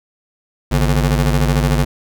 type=ring-modulated tone; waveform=30% pulse; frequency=98 Hz; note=G2; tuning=in tune; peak=-7 dBFS; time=0.71-1.85 s; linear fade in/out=10 ms; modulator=42.3 Hz; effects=none